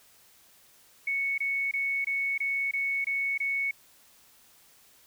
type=tone bursts; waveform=sine; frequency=2215 Hz; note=C#7; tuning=2 cents flat; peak=-26 dBFS; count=8; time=1.07-3.711 s; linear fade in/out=5 ms; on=310 ms; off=23 ms; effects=white hiss -59 dBFS RMS until 5.06 s